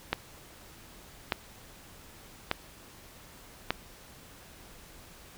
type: click train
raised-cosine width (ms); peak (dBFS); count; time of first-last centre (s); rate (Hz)
0.3; -10; 4; 0.13-3.706; 0.839
effects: pink hiss -52 dBFS RMS until 5.37 s